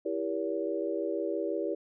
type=chord; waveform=sine; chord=E diminished seventh; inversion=none; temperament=just; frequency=329.6 / 395.6 / 474.7 / 569.6 Hz; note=E4 / G4 / Bb4 / Db5; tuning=0 / +16 / +31 / +47 cents; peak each=-34 / -34 / -36 / -35 dBFS; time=0.05-1.75 s; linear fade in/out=10 ms; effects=none